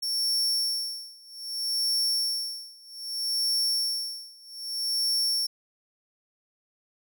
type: tone with tremolo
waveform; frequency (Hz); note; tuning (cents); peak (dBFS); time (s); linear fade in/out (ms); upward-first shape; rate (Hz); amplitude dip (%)
40% pulse; 5460; F8; -40; -22; 0.02-5.47; 10; sine; 0.63; 95
effects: none